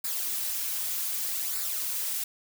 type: noise with flanger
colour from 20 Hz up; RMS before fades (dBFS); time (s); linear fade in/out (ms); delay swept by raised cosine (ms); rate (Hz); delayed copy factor
blue; -31; 0.04-2.24; 5; 0.32 to 5.22; 0.65; -0.55
effects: none